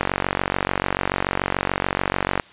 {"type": "click train", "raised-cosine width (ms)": 0.5, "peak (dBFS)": -4, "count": 113, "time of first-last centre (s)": [0.01, 2.398], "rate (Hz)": 46.9, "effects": ["white hiss -47 dBFS RMS until 2.52 s", "resampled to 8000 Hz"]}